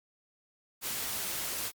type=noise; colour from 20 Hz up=white; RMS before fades=-35 dBFS; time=0.81-1.72 s; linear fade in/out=50 ms; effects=Opus 48 kbps